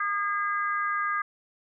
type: harmonic tone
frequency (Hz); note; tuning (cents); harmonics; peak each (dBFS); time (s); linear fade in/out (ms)
407; G#4; -35; 3 / 4 / 5; -27 / -30 / -36; 0-1.22; 5
effects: none